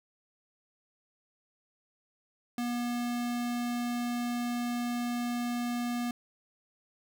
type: tone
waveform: square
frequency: 241 Hz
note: B3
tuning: 42 cents flat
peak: -31 dBFS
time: 2.58-6.11 s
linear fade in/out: 2 ms
effects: none